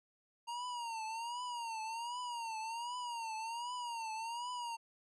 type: tone with vibrato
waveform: square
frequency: 932.3 Hz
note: A#5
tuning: in tune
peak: -40 dBFS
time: 0.47-4.77 s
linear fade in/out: 20 ms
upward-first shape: triangle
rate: 1.3 Hz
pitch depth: 120 cents each way
effects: resampled to 22050 Hz